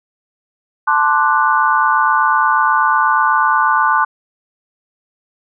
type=chord; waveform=sine; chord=D dominant seventh; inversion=second; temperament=equal; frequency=880 / 1046.5 / 1174.7 / 1480 Hz; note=A5 / C6 / D6 / F#6; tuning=0 / 0 / 0 / 0 cents; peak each=-16 dBFS; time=0.87-4.05 s; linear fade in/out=10 ms; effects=none